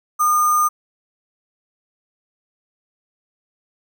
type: tone with sample-and-hold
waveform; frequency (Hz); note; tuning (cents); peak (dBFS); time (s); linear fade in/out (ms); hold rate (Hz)
sine; 1216; D#6; -40; -13; 0.19-0.69; 20; 7350
effects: none